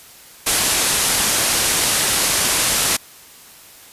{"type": "low-pass noise", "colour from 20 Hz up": "white", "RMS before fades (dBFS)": -18, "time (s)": [0.46, 2.97], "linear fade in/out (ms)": 10, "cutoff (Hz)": 12000, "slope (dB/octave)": 48, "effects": ["white hiss -43 dBFS RMS until 3.92 s", "resampled to 32000 Hz"]}